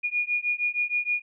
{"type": "beating tone pair", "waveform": "sine", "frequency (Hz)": [2437, 2443.4], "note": ["D#7", "D#7"], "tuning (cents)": [-37, -32], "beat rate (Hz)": 6.4, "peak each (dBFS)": [-27, -27], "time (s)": [0.03, 1.22], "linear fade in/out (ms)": 20, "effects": []}